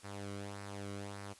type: tone with flanger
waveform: sawtooth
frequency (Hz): 100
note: G2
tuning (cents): +35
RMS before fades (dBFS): -45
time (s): 0.03-1.34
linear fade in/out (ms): 20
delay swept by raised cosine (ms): 0.29 to 1.17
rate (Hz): 1.7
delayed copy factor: -0.55
effects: white hiss -60 dBFS RMS until 1.39 s + resampled to 24000 Hz